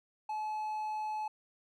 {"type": "tone", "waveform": "triangle", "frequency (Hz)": 858, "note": "A5", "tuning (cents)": -44, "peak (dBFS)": -32, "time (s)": [0.29, 1.28], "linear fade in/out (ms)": 5, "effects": []}